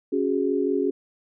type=chord; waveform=sine; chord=C# suspended fourth; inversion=none; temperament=equal; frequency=277.2 / 370 / 415.3 Hz; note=C#4 / F#4 / G#4; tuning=0 / 0 / 0 cents; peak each=-25 dBFS; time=0.12-0.91 s; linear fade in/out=10 ms; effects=none